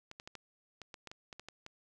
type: clicks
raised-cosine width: 0.2 ms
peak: -29 dBFS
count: 12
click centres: 0.114 / 0.199 / 0.275 / 0.353 / 0.817 / 0.942 / 1.073 / 1.115 / 1.328 / 1.396 / 1.486 / 1.664 s
effects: none